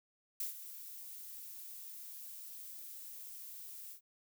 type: noise with ADSR envelope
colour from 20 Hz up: violet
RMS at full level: -37 dBFS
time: 0.4-4.01 s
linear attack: 3 ms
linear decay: 130 ms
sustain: -12 dB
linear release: 100 ms
effects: none